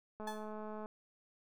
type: click train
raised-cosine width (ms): 1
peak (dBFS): -33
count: 142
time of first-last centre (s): 0.2-0.859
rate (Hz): 214
type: tone with exponential decay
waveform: 35% pulse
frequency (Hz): 863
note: A5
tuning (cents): -34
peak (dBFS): -37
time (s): 0.27-0.53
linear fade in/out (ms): 5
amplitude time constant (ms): 56
effects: none